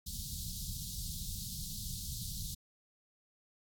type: band-stop noise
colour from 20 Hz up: pink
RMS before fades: -41 dBFS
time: 0.06-2.55 s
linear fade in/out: 10 ms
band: 190 to 3700 Hz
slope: 48 dB/octave
effects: AAC 64 kbps